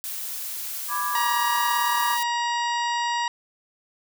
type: noise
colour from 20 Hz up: blue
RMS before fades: -32 dBFS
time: 0.04-2.23 s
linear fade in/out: 0 ms
type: chord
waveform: sine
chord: G# diminished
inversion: first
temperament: equal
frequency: 987.8 / 1174.7 / 1661.2 Hz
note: B5 / D6 / G#6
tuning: 0 / 0 / 0 cents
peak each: -29 / -27 / -32 dBFS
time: 0.88-2.18 s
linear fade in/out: 50 ms
type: harmonic tone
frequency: 950 Hz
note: A#5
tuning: 33 cents sharp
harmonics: 1 / 2 / 3 / 4 / 5 / 6 / 8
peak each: -24 / -30 / -34 / -36 / -38 / -40 / -42 dBFS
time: 1.15-3.28 s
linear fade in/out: 2 ms
effects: none